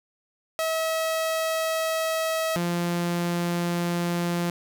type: tone pair in turn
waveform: sawtooth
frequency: 644 / 173.2 Hz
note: E5 / F3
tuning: -41 / -14 cents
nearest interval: octave + major seventh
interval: 2273 cents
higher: first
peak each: -20 dBFS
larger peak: neither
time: 0.59-2.56 / 2.56-4.5 s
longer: first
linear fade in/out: 0 ms
effects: none